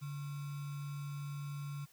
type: tone with sample-and-hold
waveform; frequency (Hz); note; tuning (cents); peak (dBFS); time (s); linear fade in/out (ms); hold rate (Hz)
sine; 143.5; D3; -40; -39; 0.01-1.86; 20; 1225
effects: white hiss -65 dBFS RMS until 1.92 s